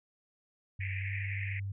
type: tone with pitch glide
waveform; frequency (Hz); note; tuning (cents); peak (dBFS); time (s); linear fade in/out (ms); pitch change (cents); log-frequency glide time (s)
sine; 96 to 98.53; G2 to G2; -36 to +9; -34; 0.79-1.72; 5; +45; 0.98-1.11
type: band-pass noise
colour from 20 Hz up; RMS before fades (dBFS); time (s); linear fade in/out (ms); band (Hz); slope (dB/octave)
white; -41; 0.8-1.6; 10; 1800 to 2500; 96
effects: none